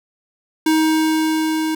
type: tone with level ramp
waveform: square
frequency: 315.5 Hz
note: D#4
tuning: 24 cents sharp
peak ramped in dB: -13 to -19 dBFS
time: 0.66-1.75 s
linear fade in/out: 5 ms
effects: none